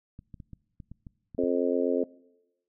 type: clicks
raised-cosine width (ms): 5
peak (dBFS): -31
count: 9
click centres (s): 0.191 / 0.342 / 0.402 / 0.533 / 0.802 / 0.916 / 1.068 / 1.348 / 1.437
type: harmonic tone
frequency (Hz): 88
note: F2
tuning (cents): +14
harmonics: 3 / 4 / 5 / 6 / 7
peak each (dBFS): -28 / -31 / -28 / -31 / -34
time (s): 1.38-2.04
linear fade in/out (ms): 5
effects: noise-tail reverb RT60 1.0 s tail -23 dB re dry